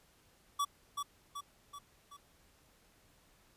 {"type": "tone with echo", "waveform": "square", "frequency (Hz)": 1144, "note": "D6", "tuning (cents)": -46, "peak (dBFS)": -31, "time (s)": [0.59, 0.65], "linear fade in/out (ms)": 10, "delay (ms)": 380, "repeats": 4, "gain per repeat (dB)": -5, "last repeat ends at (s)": 2.17, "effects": ["pink hiss -67 dBFS RMS until 3.56 s", "resampled to 32000 Hz"]}